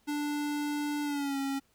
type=tone with pitch glide; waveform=square; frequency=293.7 to 274 Hz; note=D4 to C#4; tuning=0 to -20 cents; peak=-31 dBFS; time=0.07-1.6 s; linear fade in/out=20 ms; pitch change=-120 cents; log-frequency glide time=1.03-1.38 s; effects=pink hiss -69 dBFS RMS until 1.74 s